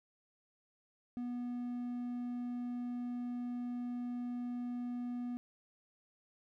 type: tone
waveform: triangle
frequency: 243.9 Hz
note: B3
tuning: 21 cents flat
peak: -35 dBFS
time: 1.17-5.37 s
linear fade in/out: 0 ms
effects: none